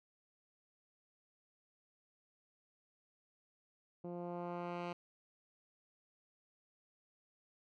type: tone with low-pass filter sweep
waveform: 10% pulse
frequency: 174.61 Hz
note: F3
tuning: in tune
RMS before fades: -43 dBFS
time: 4.04-4.93 s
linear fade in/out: 5 ms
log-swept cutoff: 430 to 3200 Hz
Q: 0.87
effects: none